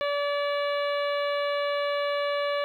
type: harmonic tone with a mistuned harmonic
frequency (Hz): 575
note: D5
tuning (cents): -37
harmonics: 1 / 2 / 3 / 4 / 5 / 6 / 7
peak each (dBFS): -26 / -32 / -36 / -38 / -40 / -42 / -43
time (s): 0.01-2.64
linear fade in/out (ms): 0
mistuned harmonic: 6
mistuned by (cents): +17
effects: 10-bit